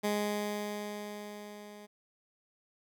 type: tone with level ramp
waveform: 15% pulse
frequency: 207.7 Hz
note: G#3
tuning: in tune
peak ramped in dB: -22 to -42 dBFS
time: 0.03-1.87 s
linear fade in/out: 20 ms
effects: none